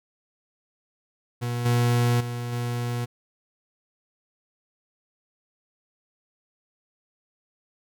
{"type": "tone with level steps", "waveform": "40% pulse", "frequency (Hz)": 120.4, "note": "B2", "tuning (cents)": -44, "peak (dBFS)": [-25, -18, -28, -25], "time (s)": [1.41, 3.06], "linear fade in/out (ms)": 20, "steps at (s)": [1.65, 2.2, 2.52], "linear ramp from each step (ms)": 10, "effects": []}